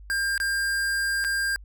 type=tone with dropouts; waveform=square; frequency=1600 Hz; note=G6; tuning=35 cents sharp; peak=-24 dBFS; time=0.1-1.56 s; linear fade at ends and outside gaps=0 ms; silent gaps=0.378-0.401 / 1.241-1.247 s; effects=added 50 Hz sine -42 dBFS peak until 1.64 s